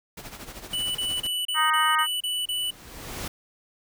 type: noise with tremolo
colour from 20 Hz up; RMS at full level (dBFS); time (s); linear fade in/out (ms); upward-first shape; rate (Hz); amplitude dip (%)
pink; -38; 0.17-1.27; 5; sine; 13; 65
type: tone bursts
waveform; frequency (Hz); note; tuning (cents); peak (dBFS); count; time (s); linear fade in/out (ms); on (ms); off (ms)
square; 2970; F#7; +6; -26; 8; 0.73-2.707; 5; 220; 31
type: harmonic tone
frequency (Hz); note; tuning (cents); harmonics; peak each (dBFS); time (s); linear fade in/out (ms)
311.1; D#4; 0; 3 / 4 / 5 / 6 / 7; -27 / -22 / -28 / -28 / -35; 1.54-2.07; 50
type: noise with exponential growth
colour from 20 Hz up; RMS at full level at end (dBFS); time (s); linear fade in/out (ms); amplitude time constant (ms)
pink; -31; 2.08-3.28; 5; 260
effects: none